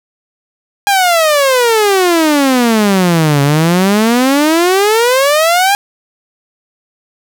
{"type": "exponential two-way sweep", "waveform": "sawtooth", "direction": "down then up", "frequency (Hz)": [819, 138.59, 819], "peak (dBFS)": -4, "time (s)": [0.87, 5.75], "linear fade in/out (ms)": 0, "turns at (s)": 3.42, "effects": []}